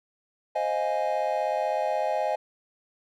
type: chord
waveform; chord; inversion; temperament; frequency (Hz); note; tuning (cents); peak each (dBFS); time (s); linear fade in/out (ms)
triangle; F minor seventh; second; equal; 523.3 / 622.3 / 698.5 / 830.6; C5 / Eb5 / F5 / Ab5; 0 / 0 / 0 / 0; -30 / -26 / -30 / -27; 0.55-2.36; 10
effects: none